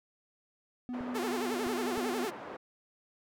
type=tone with tremolo; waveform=triangle; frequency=248 Hz; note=B3; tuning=7 cents sharp; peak=-32 dBFS; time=0.89-2.25 s; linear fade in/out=0 ms; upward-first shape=triangle; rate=5.4 Hz; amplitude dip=30%
type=band-pass noise; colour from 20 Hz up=pink; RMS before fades=-44 dBFS; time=0.93-2.57 s; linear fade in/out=10 ms; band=340 to 1300 Hz; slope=12 dB/octave
type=clicks; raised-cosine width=3 ms; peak=-32 dBFS; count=3; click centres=1.008 / 1.667 / 1.977 s
type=tone with vibrato; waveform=sawtooth; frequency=392.8 Hz; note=G4; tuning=4 cents sharp; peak=-29 dBFS; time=1.14-2.31 s; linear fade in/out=20 ms; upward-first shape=sine; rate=11 Hz; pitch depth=230 cents each way
effects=none